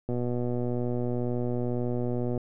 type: click train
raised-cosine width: 2 ms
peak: -18 dBFS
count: 280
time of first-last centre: 0.09-2.377 s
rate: 122 Hz
effects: none